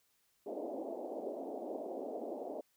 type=band-pass noise; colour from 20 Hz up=white; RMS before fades=-42 dBFS; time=0.46-2.61 s; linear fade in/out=5 ms; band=250 to 710 Hz; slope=48 dB/octave; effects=white hiss -75 dBFS RMS until 2.76 s